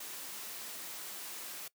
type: noise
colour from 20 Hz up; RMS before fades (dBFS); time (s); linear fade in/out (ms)
white; -44; 0-1.68; 5
effects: noise-tail reverb RT60 0.1 s tail -20 dB re dry + high-pass 200 Hz 12 dB/octave